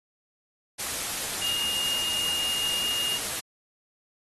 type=tone in noise; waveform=sine; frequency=2843 Hz; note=F7; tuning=30 cents sharp; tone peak=-28 dBFS; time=1.41-3.18 s; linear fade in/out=20 ms; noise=white; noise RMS=-31 dBFS; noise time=0.78-3.41 s; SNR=0 dB; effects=AAC 32 kbps